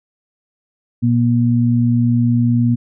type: tone pair together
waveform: sine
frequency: 119.3 / 238.8 Hz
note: A#2 / A#3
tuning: +41 / +42 cents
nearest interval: octave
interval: 1201 cents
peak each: -14 dBFS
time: 1.02-2.76 s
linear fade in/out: 20 ms
effects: none